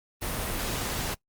pink noise, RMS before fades -31 dBFS, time 0.21-1.15 s, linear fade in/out 20 ms, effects noise-tail reverb RT60 0.1 s tail -21 dB re dry + Opus 32 kbps

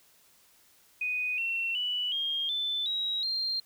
sine tone with pitch steps, 2489 / 2714 / 2960 / 3228 / 3520 / 3839 / 4186 Hz, D#7 / E7 / F#7 / G#7 / A7 / B7 / C8, 0 / +50 / 0 / -50 / 0 / -50 / 0 cents, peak -28 dBFS, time 1.01-3.6 s, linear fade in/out 5 ms, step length 370 ms, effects white hiss -62 dBFS RMS until 3.65 s

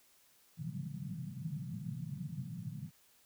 white band-pass noise, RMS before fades -42 dBFS, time 0.57-2.91 s, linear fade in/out 50 ms, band 120 to 180 Hz, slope 48 dB/octave, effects white hiss -67 dBFS RMS until 3.25 s

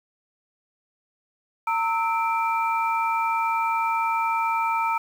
sine tone cluster, 910 / 1303 / 2352 Hz, A#5 / E6 / D7, -42 / -20 / +2 cents, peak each -23 / -26 / -30 dBFS, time 1.67-4.98 s, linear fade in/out 5 ms, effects 8-bit

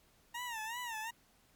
20% pulse tone with vibrato, 925 Hz, A#5, 14 cents flat, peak -34 dBFS, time 0.34-1.11 s, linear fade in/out 10 ms, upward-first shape sine, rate 2.7 Hz, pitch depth 120 cents each way, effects pink hiss -68 dBFS RMS until 1.55 s + MP3 96 kbps

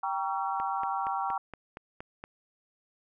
sine chord, G diminished seventh, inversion none, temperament just, 784 / 940.8 / 1128.9 / 1354.7 Hz, G5 / Bb5 / Db6 / Fb6, 0 / +16 / +31 / +47 cents, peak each -32 / -34 / -35 / -37 dBFS, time 0.03-1.38 s, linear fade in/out 5 ms
click train, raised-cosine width 0.5 ms, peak -25 dBFS, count 8, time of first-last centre 0.6-2.239 s, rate 4.27 Hz
effects none

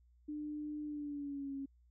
sine tone with pitch glide, 299.2 to 274.4 Hz, D4 to C#4, +32 to -17 cents, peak -39 dBFS, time 0.28-1.66 s, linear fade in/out 10 ms, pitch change -149 cents, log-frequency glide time 0.85-1.55 s, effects added 60 Hz sine -64 dBFS peak until 1.9 s

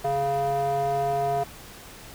square tone with band-pass filter, 139.1 Hz, C#3, 6 cents sharp, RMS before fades -25 dBFS, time 0.04-1.44 s, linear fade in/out 10 ms, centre 630 Hz, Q 6.2, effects pink hiss -44 dBFS RMS until 2.14 s

